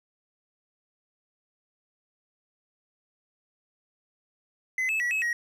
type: tone with pitch steps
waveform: triangle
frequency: 2036 / 2607 / 1936 / 2575 / 1894 Hz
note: C7 / E7 / B6 / E7 / A#6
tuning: -48 / -20 / -35 / -41 / +27 cents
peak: -23 dBFS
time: 4.78-5.33 s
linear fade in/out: 2 ms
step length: 110 ms
effects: none